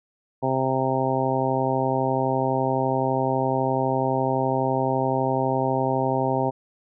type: harmonic tone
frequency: 131.9 Hz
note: C3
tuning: 14 cents sharp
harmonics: 1 / 2 / 3 / 4 / 5 / 6 / 7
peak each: -28 / -28 / -28 / -28 / -28 / -28 / -28 dBFS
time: 0.42-6.51 s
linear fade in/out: 20 ms
effects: none